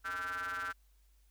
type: ring-modulated tone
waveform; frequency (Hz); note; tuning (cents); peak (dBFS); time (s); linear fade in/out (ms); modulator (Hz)
square; 91.2; F#2; -24; -34; 0.04-0.73; 20; 1450
effects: added 50 Hz sine -63 dBFS peak until 1.3 s + white hiss -75 dBFS RMS until 1.3 s